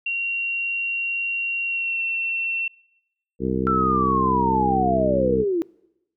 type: tone with pitch glide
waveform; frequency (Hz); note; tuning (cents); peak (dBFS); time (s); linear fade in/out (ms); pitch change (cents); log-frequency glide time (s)
sine; 2751 to 2707; F7 to E7; -27 to +45; -22; 0.06-2.68; 5; -28; 1.64-2.02
type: harmonic tone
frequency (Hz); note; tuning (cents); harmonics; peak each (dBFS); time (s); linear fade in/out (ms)
64.6; C2; -21; 1 / 2 / 3 / 4 / 5 / 6 / 7; -32 / -31 / -26 / -28 / -28 / -28 / -28; 3.39-5.45; 50
type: linear sweep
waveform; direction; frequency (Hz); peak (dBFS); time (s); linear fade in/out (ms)
sine; down; 1351 to 320; -19; 3.67-5.62; 0
effects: noise-tail reverb RT60 0.9 s tail -25 dB re dry